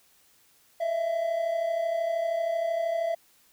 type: tone pair together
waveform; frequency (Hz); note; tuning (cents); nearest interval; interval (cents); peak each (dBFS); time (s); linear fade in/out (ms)
triangle; 637.1 / 670; D#5 / E5; +41 / +28; minor second; 87; -31 / -24; 0.8-3.15; 10
effects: white hiss -62 dBFS RMS until 3.52 s